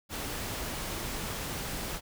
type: noise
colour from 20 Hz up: pink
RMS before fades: -36 dBFS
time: 0.09-2.01 s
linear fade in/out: 50 ms
effects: none